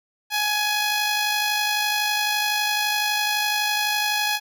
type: tone with amplitude modulation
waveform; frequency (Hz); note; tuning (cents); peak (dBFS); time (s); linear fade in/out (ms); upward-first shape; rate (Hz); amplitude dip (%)
10% pulse; 838; G#5; +15; -11; 0.3-4.4; 50; sine; 51.9; 30
effects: none